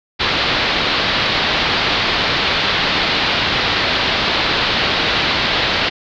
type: low-pass noise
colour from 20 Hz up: white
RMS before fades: -17 dBFS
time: 0.19-5.9 s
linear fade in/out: 20 ms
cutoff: 4400 Hz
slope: 48 dB/octave
effects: none